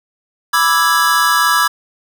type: chord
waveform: square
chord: E dominant seventh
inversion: second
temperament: equal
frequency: 987.8 / 1174.7 / 1318.5 / 1661.2 Hz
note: B5 / D6 / E6 / G#6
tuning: 0 / 0 / 0 / 0 cents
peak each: -19 / -17 / -17 / -16 dBFS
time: 0.53-1.68 s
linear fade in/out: 10 ms
effects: 8-bit